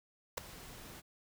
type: noise with ADSR envelope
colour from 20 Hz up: pink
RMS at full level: -33 dBFS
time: 0.37-1.02 s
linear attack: 10 ms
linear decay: 4 ms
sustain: -18 dB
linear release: 30 ms
effects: none